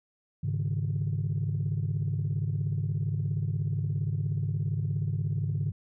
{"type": "chord", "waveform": "sine", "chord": "Ab suspended fourth", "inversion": "none", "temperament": "equal with one note detuned", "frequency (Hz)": [102.87, 138.59, 155.56], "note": ["Ab2", "Db3", "Eb3"], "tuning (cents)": [-16, 0, 0], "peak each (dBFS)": [-29, -30, -31], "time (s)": [0.43, 5.72], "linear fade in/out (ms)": 10, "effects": ["tanh soft clip ceiling -21 dBFS"]}